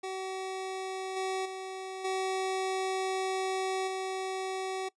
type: tone with level steps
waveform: 25% pulse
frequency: 379.1 Hz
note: F#4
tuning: 42 cents sharp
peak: -31 / -27 / -34 / -26 / -29 dBFS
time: 0.03-4.89 s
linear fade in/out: 10 ms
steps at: 1.16 / 1.45 / 2.04 / 3.87 s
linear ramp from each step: 10 ms
effects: noise-tail reverb RT60 0.1 s tail -21 dB re dry + resampled to 22050 Hz